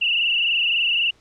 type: tone with frequency modulation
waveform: sine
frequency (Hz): 2794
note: F7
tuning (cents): 0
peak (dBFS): -17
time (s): 0.01-1.11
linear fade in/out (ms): 10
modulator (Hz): 23.7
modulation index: 5.5
effects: pink hiss -57 dBFS RMS until 1.2 s + low-pass 6000 Hz 12 dB/octave